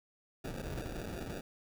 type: noise with sample-and-hold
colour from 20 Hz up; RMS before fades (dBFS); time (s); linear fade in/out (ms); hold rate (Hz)
pink; -41; 0.44-1.41; 5; 1050
effects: none